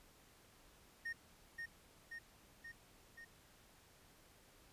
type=tone with echo; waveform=triangle; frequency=1848 Hz; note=A#6; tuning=16 cents flat; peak=-39 dBFS; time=1.05-1.13 s; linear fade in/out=10 ms; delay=530 ms; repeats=4; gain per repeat=-3 dB; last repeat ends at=3.25 s; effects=pink hiss -66 dBFS RMS until 4.72 s + resampled to 32000 Hz

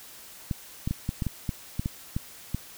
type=clicks; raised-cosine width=5 ms; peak=-15 dBFS; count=11; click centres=0.512 / 0.875 / 0.91 / 1.091 / 1.222 / 1.267 / 1.492 / 1.795 / 1.859 / 2.165 / 2.546 s; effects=white hiss -47 dBFS RMS until 2.77 s

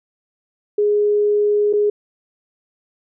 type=tone with dropouts; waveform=sine; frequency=415.3 Hz; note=G#4; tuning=in tune; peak=-13 dBFS; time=0.78-1.9 s; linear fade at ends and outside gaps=5 ms; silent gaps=1.729-1.734 s; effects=none

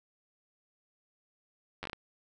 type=slowing click train; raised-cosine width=0.3 ms; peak=-22 dBFS; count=6; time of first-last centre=1.83-1.931 s; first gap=10 ms; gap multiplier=1.36; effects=none

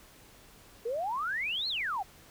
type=exponential two-way sweep; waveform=sine; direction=up then down; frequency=440.2 to 4360 to 715 Hz; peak=-30 dBFS; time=0.85-2.03 s; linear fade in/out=10 ms; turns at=1.68 s; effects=pink hiss -56 dBFS RMS until 2.3 s

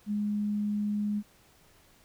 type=tone; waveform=sine; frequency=207.7 Hz; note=G#3; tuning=in tune; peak=-27 dBFS; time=0.06-1.23 s; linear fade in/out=50 ms; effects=pink hiss -61 dBFS RMS until 2.04 s

